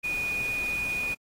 sine tone in noise, 2465 Hz, D#7, 17 cents flat, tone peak -27 dBFS, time 0.03-1.15 s, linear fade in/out 20 ms, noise pink, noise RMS -41 dBFS, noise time 0.03-1.15 s, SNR +11 dB, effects AAC 48 kbps

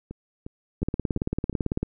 two click trains, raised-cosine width 3 ms, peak -12 / -23 dBFS, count 19 / 5, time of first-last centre 0.83-1.83 / 0.11-1.528 s, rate 18 / 2.82 Hz, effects none

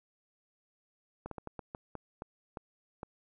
slowing click train, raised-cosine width 1 ms, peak -26 dBFS, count 10, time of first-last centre 1.26-3.032 s, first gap 53 ms, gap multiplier 1.31, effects none

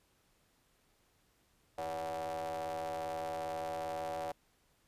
40% pulse ring-modulated tone, 82.41 Hz, E2, in tune, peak -33 dBFS, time 1.78-4.32 s, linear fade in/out 5 ms, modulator 653 Hz, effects pink hiss -72 dBFS RMS until 4.87 s + resampled to 32000 Hz

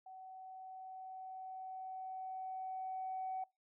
sine tone with level ramp, 754 Hz, F#5, 32 cents sharp, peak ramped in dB -50 to -37 dBFS, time 0.06-3.44 s, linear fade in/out 5 ms, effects noise-tail reverb RT60 0.2 s tail -23 dB re dry + tanh soft clip ceiling -33 dBFS

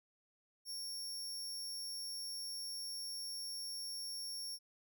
sawtooth tone, 5500 Hz, F8, 27 cents flat, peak -39 dBFS, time 0.65-4.59 s, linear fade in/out 50 ms, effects none

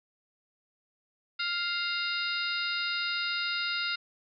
harmonic tone with a mistuned harmonic, 698.5 Hz, F5, in tune, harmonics 2 / 3 / 4 / 5 / 6 / 7, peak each -33 / -37 / -36 / -36 / -39 / -38 dBFS, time 1.39-3.96 s, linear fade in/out 10 ms, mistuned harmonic 5, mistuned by +110 cents, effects none

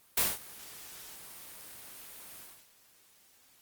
white noise with ADSR envelope, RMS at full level -25 dBFS, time 0.17-2.67 s, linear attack 7 ms, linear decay 200 ms, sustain -23 dB, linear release 260 ms, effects white hiss -63 dBFS RMS until 3.61 s + Opus 32 kbps

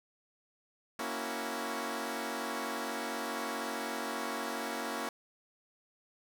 10% pulse chord, F# dominant seventh, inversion first, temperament equal, 233.1 / 277.2 / 329.6 / 370 Hz, A#3 / C#4 / E4 / F#4, 0 / 0 / 0 / 0 cents, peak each -31 / -32 / -33 / -35 dBFS, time 0.99-5.09 s, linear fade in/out 2 ms, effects none

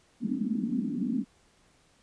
pink band-pass noise, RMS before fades -30 dBFS, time 0.2-1.25 s, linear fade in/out 50 ms, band 200 to 270 Hz, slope 48 dB/octave, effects pink hiss -64 dBFS RMS until 2.02 s + resampled to 22050 Hz

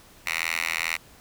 5% pulse tone with high-pass filter, 82.3 Hz, E2, 2 cents flat, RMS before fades -28 dBFS, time 0.26-0.97 s, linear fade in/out 10 ms, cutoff 1900 Hz, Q 3.6, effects pink hiss -52 dBFS RMS until 1.2 s

